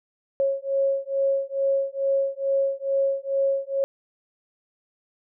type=beating tone pair; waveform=sine; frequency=546 / 548.3 Hz; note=C#5 / C#5; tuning=-26 / -19 cents; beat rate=2.3 Hz; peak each=-24 dBFS; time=0.4-3.84 s; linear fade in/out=0 ms; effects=none